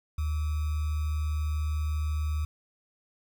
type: tone with sample-and-hold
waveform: sine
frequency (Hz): 76.2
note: D#2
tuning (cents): -36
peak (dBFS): -26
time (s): 0.18-2.45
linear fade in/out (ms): 5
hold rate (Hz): 1225
effects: none